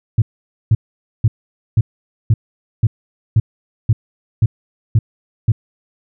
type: tone bursts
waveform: sine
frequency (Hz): 110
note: A2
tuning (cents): 0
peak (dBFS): -6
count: 11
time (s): 0.18-5.52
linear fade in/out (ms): 5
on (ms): 40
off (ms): 490
effects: tanh soft clip ceiling -3 dBFS